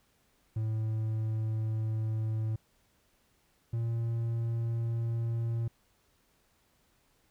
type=tone pair in turn; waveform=triangle; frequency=110 / 115.59 Hz; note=A2 / A#2; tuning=0 / -14 cents; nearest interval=minor second; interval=86 cents; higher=second; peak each=-27 dBFS; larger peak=neither; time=0.56-2.56 / 3.73-5.68 s; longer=first; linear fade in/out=5 ms; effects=pink hiss -70 dBFS RMS until 7.3 s